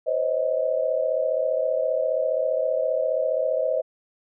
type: tone cluster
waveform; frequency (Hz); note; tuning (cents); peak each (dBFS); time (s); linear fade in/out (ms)
sine; 512 / 547 / 631; C5 / C#5 / D#5; -38 / -23 / +24; -25 / -27 / -24; 0.06-3.82; 20
effects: none